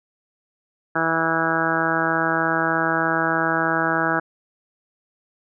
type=harmonic tone; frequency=163.3 Hz; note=E3; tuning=16 cents flat; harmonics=1 / 2 / 3 / 4 / 5 / 6 / 7 / 8 / 9 / 10; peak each=-31 / -26 / -31 / -27 / -28 / -30 / -31 / -26 / -25 / -26 dBFS; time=0.95-4.2 s; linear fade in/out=10 ms; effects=none